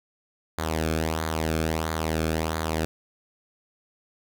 sawtooth tone with flanger, 79.7 Hz, D#2, 42 cents sharp, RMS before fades -27 dBFS, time 0.58-2.85 s, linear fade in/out 0 ms, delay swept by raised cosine 0.36 to 1.05 ms, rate 1.5 Hz, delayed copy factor -0.65, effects none

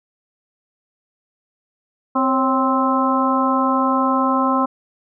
harmonic tone with a mistuned harmonic, 261.6 Hz, C4, in tune, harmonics 1 / 2 / 3 / 4 / 5, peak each -19 / -24 / -24 / -19 / -23 dBFS, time 2.15-4.66 s, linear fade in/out 10 ms, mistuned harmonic 2, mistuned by +71 cents, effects none

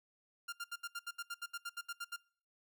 sawtooth tone bursts, 1396.9 Hz, F6, in tune, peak -36 dBFS, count 15, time 0.48-2.164 s, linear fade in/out 10 ms, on 46 ms, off 71 ms, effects noise-tail reverb RT60 0.5 s tail -24 dB re dry

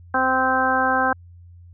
harmonic tone, 260 Hz, C4, 11 cents flat, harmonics 1 / 2 / 3 / 4 / 5 / 6, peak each -27 / -26 / -22 / -24 / -25 / -22 dBFS, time 0.14-1.13 s, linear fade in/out 5 ms, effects added 87 Hz sine -42 dBFS peak until 1.73 s

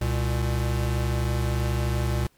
square tone pair together, 66.7 / 118.85 Hz, C2 / A#2, +34 / +34 cents, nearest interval minor seventh, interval 1000 cents, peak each -26 dBFS, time 0.01-2.27 s, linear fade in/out 5 ms, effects pink hiss -63 dBFS RMS until 2.37 s + MP3 96 kbps

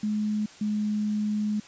sine tone pair in turn, 211.8 / 210.8 Hz, G#3 / G#3, +34 / +26 cents, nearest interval unison, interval 8 cents, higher first, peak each -24 dBFS, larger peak neither, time 0.03-0.46 / 0.61-1.6 s, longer second, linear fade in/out 5 ms, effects white hiss -49 dBFS RMS until 1.67 s + resampled to 16000 Hz

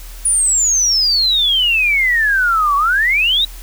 sine exponential two-way sweep, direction down then up, 9820 to 1108.7 to 3906 Hz, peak -11 dBFS, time 0.25-3.45 s, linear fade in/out 5 ms, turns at 2.76 s, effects added 40 Hz sine -30 dBFS peak until 3.62 s + white hiss -39 dBFS RMS until 3.62 s

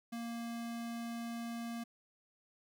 square tone, 233.1 Hz, A#3, in tune, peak -40 dBFS, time 0.12-1.84 s, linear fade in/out 10 ms, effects none

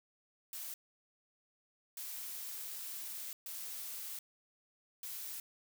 blue noise bursts at uneven times, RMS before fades -44 dBFS, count 4, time 0.53-0.74 / 1.97-3.33 / 3.46-4.19 / 5.03-5.4 s, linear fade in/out 2 ms, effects none

